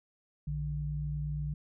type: tone pair together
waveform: sine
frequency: 59.78 / 148.6 Hz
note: A#1 / D3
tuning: +44 / +21 cents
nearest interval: octave + major third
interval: 1577 cents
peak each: -37 / -33 dBFS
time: 0.47-1.54 s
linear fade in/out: 5 ms
effects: none